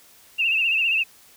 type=tone with vibrato; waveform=sine; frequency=2678 Hz; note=E7; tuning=27 cents sharp; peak=-18 dBFS; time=0.38-1.04 s; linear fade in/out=20 ms; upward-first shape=triangle; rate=15 Hz; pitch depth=100 cents each way; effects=white hiss -52 dBFS RMS until 1.36 s